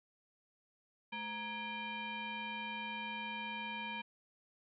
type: tone with frequency modulation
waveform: sine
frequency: 1661.2 Hz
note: G#6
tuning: in tune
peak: -39 dBFS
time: 1.12-4.02 s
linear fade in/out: 10 ms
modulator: 723 Hz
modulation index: 1.9
effects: none